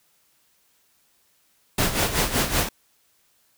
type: noise with tremolo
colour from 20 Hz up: pink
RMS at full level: -20 dBFS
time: 1.78-2.69 s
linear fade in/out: 5 ms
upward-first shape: sine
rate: 5.3 Hz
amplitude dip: 70%
effects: white hiss -64 dBFS RMS until 3.57 s